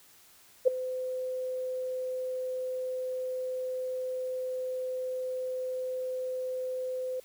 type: tone with ADSR envelope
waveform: sine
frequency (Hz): 511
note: C5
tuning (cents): -41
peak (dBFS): -15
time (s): 0.65-7.2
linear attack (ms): 26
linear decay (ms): 7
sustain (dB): -16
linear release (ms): 4
effects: white hiss -58 dBFS RMS until 7.24 s